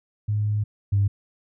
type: tone pair in turn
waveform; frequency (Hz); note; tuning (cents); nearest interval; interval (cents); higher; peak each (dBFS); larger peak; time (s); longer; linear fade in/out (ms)
sine; 105.1 / 100.02; G#2 / G2; +21 / +35; minor second; 86; first; -20 / -16; second; 0.28-0.64 / 0.92-1.08; first; 10
effects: tanh soft clip ceiling -12 dBFS